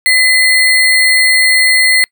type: tone with sample-and-hold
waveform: sine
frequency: 2022 Hz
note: B6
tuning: 40 cents sharp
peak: -6 dBFS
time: 0.06-2.04 s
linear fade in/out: 0 ms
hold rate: 6300 Hz
effects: noise-tail reverb RT60 0.1 s tail -26 dB re dry